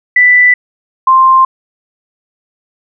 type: tone pair in turn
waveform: sine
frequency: 1982 / 1049.9 Hz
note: B6 / C6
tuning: +6 / +6 cents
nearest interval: major seventh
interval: 1100 cents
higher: first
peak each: -3 dBFS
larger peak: neither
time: 0.16-0.54 / 1.07-1.45 s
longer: neither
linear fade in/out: 5 ms
effects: none